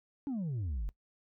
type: exponential sweep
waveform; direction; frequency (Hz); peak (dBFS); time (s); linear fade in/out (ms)
sine; down; 293.7 to 43.82; -30; 0.27-0.89; 0
effects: noise-tail reverb RT60 0.1 s tail -20 dB re dry + tanh soft clip ceiling -32 dBFS